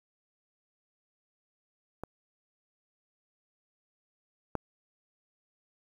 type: clicks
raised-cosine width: 1 ms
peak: -23 / -16 dBFS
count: 2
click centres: 2.036 / 4.553 s
effects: 9-bit